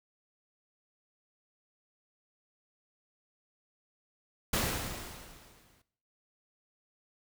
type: noise with exponential decay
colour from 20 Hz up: pink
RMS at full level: -28 dBFS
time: 4.53-5.82 s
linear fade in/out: 5 ms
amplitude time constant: 280 ms
effects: noise-tail reverb RT60 0.6 s tail -17 dB re dry